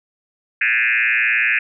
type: tone with frequency modulation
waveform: sine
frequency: 2093 Hz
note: C7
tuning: in tune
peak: -14 dBFS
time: 0.61-1.59 s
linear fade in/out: 5 ms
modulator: 117 Hz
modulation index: 4.4
effects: none